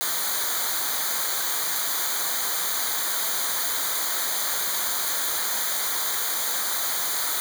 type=noise with comb filter; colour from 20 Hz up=white; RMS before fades=-26 dBFS; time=0.01-7.4 s; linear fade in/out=0 ms; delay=0.37 ms; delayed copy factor=-1; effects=none